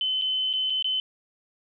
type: tone with dropouts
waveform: sine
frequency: 3046 Hz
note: F#7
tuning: 50 cents sharp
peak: -23 dBFS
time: 0.01-1 s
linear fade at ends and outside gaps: 1 ms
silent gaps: 0.214-0.22 / 0.53-0.536 / 0.699-0.703 / 0.825-0.844 s
effects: none